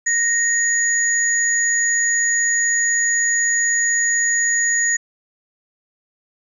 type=tone pair together; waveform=sine; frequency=1864.7 / 6808 Hz; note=A#6 / G#8; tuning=0 / +42 cents; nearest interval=octave + minor seventh; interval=2242 cents; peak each=-18 dBFS; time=0.06-4.97 s; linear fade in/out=10 ms; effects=none